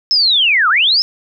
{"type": "linear two-way sweep", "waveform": "sine", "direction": "down then up", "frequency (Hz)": [5300, 1174.7, 5300], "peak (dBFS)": -9, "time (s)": [0.11, 1.02], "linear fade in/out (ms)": 0, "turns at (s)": 0.69, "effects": []}